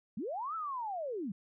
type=linear two-way sweep; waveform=sine; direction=up then down; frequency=171.8 to 1341 to 171.8 Hz; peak=-35 dBFS; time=0.17-1.32 s; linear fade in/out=5 ms; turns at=0.55 s; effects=none